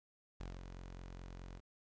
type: tone with ADSR envelope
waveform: sawtooth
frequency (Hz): 44.74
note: F1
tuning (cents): +43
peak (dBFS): -39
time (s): 0.4-1.61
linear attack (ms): 4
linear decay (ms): 190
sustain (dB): -5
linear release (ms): 43
effects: resampled to 16000 Hz + 11-bit